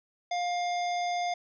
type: harmonic tone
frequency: 706 Hz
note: F5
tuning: 19 cents sharp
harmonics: 1 / 3 / 5 / 7 / 9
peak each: -28 / -38 / -42 / -45 / -47 dBFS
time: 0.31-1.34 s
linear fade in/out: 5 ms
effects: none